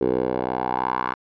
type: tone with band-pass filter sweep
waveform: 10% pulse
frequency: 63 Hz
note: B1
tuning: 35 cents sharp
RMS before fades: -24 dBFS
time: 0.01-1.14 s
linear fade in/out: 5 ms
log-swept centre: 420 to 1200 Hz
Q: 3.5
effects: resampled to 11025 Hz